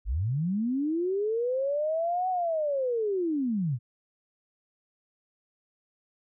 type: linear two-way sweep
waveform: sine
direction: up then down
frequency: 43.15 to 751 to 109.6 Hz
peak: -25 dBFS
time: 0.05-3.79 s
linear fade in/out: 50 ms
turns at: 2.29 s
effects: none